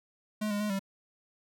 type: tone with pitch steps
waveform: square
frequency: 212.7 / 205.3 / 210.3 / 195.1 Hz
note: G#3 / G#3 / G#3 / G3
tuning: +42 / -20 / +22 / -8 cents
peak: -30 dBFS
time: 0.41-0.794 s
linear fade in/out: 10 ms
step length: 96 ms
effects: none